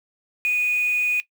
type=tone with quantisation; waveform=sine; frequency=2473 Hz; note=D#7; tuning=11 cents flat; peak=-18 dBFS; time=0.45-1.2 s; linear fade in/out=0 ms; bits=6; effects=noise-tail reverb RT60 0.1 s tail -18 dB re dry